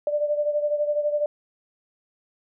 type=beating tone pair; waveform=sine; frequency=590 / 602 Hz; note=D5 / D5; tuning=+8 / +43 cents; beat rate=12 Hz; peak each=-22 / -28 dBFS; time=0.07-1.26 s; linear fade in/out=2 ms; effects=none